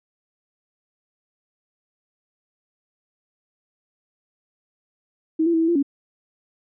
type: tone with pitch steps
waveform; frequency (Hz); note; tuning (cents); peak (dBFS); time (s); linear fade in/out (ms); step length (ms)
sine; 319.1 / 338.6 / 325.3 / 327.1 / 343 / 279.6; D#4 / E4 / E4 / E4 / F4 / C#4; +44 / +46 / -23 / -13 / -31 / +15; -16; 5.39-5.828; 10; 73
effects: none